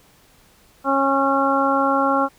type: harmonic tone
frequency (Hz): 273.6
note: C#4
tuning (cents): -23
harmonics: 1 / 2 / 3 / 4 / 5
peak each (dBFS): -22 / -22 / -22 / -22 / -22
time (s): 0.84-2.29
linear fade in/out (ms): 50
effects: pink hiss -54 dBFS RMS until 2.38 s